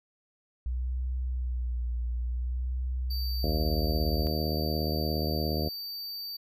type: tone with vibrato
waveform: sine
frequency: 61.4 Hz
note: B1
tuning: 9 cents flat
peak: -28 dBFS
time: 0.66-4.27 s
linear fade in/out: 0 ms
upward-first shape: sine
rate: 0.56 Hz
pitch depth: 50 cents each way
type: tone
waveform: square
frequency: 4617 Hz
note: D8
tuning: 30 cents flat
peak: -36 dBFS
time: 3.1-6.37 s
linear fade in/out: 10 ms
type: harmonic tone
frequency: 77.1 Hz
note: D#2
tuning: 15 cents flat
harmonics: 1 / 2 / 3 / 4 / 5 / 6 / 7 / 8 / 9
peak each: -31 / -34 / -36 / -37 / -38 / -39 / -39 / -40 / -41 dBFS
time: 3.43-5.69 s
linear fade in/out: 10 ms
effects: none